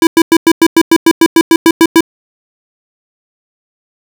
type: tone bursts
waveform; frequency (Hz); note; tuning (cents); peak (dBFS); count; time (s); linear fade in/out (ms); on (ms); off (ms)
square; 329.6; E4; 0; -3; 14; 0.02-2.007; 2; 50; 99
effects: 7-bit